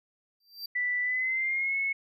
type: tone with exponential growth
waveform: square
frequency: 4695 Hz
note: D8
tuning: 1 cent flat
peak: -33 dBFS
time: 0.4-0.66 s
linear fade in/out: 5 ms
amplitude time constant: 55 ms
type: tone with pitch glide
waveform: sine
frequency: 1975.5 to 2192 Hz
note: B6 to C#7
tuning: 0 to -20 cents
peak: -26 dBFS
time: 0.75-1.93 s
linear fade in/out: 10 ms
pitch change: +180 cents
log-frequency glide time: 1.02-1.76 s
effects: none